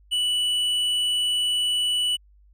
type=tone with hard clipping; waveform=sine; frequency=2960 Hz; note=F#7; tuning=in tune; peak=-22 dBFS; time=0.11-2.17 s; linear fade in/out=20 ms; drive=6 dB; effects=added 50 Hz sine -52 dBFS peak until 2.53 s

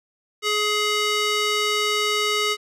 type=tone with band-pass filter; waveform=square; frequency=420 Hz; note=G#4; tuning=19 cents sharp; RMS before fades=-22 dBFS; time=0.42-2.57 s; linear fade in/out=50 ms; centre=3300 Hz; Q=0.79; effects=none

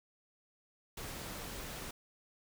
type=noise; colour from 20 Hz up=pink; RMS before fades=-44 dBFS; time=0.97-1.91 s; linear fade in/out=5 ms; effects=none

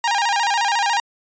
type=tone with vibrato; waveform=sawtooth; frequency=869 Hz; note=A5; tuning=22 cents flat; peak=-13 dBFS; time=0.04-1 s; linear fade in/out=2 ms; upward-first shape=square; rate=14 Hz; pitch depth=130 cents each way; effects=resampled to 16000 Hz

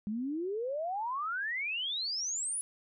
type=exponential sweep; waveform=sine; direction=up; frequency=201.4 to 10310 Hz; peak=-32 dBFS; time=0.07-2.61 s; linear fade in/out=0 ms; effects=none

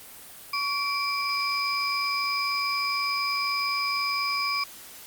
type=tone cluster; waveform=sine; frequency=1124 / 2340 / 4971 Hz; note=C#6 / D7 / D#8; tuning=+24 / -7 / -2 cents; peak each=-29 dBFS; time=0.53-4.64 s; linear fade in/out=5 ms; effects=white hiss -45 dBFS RMS until 5.06 s + Opus 32 kbps

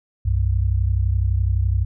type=tone pair together; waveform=sine; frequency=63.87 / 95.7 Hz; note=C2 / G2; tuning=-41 / -41 cents; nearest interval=perfect fifth; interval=700 cents; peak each=-19 dBFS; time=0.25-1.85 s; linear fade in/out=10 ms; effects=none

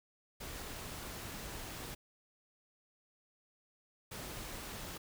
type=noise bursts at uneven times; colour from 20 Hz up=pink; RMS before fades=-45 dBFS; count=2; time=0.4-1.95 / 4.11-4.98 s; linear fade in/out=10 ms; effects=none

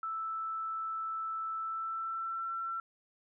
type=tone with pitch glide; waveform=sine; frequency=1318.5 to 1347 Hz; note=E6 to E6; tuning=0 to +37 cents; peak=-34 dBFS; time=0.03-2.8 s; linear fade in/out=2 ms; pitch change=+37 cents; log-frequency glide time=1.57-2.49 s; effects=none

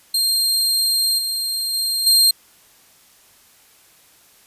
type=tone with level steps; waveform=sawtooth; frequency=4192 Hz; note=C8; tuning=2 cents sharp; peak=-13 / -18 / -16 / -8 dBFS; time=0.14-2.31 s; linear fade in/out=5 ms; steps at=1.18 / 1.73 / 2.06 s; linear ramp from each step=10 ms; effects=white hiss -52 dBFS RMS until 4.46 s + resampled to 32000 Hz

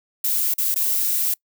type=noise with dropouts; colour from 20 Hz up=violet; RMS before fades=-21 dBFS; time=0.24-1.34 s; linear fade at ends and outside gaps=5 ms; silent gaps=0.54-0.581 / 0.744-0.759 s; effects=noise-tail reverb RT60 0.1 s tail -25 dB re dry

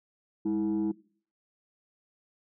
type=tone pair together; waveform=sine; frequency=203.9 / 323.6 Hz; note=G#3 / E4; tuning=-32 / -32 cents; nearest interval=minor sixth; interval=800 cents; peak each=-29 / -25 dBFS; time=0.45-0.92 s; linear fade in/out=10 ms; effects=noise-tail reverb RT60 0.5 s tail -22 dB re dry + tanh soft clip ceiling -23 dBFS

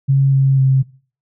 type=tone with pitch steps; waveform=sine; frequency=136.6 / 135.3 / 133.2 Hz; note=C#3 / C#3 / C3; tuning=-25 / -42 / +31 cents; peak=-9 dBFS; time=0.08-0.83 s; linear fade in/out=20 ms; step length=250 ms; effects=noise-tail reverb RT60 0.4 s tail -20 dB re dry

